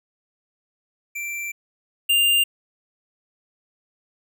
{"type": "tone pair in turn", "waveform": "square", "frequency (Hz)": [2349, 2798], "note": ["D7", "F7"], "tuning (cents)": [0, 3], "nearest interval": "minor third", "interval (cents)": 303, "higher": "second", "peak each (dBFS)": [-28, -16], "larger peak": "second", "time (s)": [[1.15, 1.52], [2.09, 2.44]], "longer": "first", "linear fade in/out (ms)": 10, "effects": []}